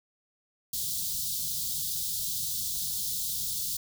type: band-stop noise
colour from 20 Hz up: white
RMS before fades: -32 dBFS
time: 0.73-3.77 s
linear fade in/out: 5 ms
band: 190 to 3500 Hz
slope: 48 dB/octave
effects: none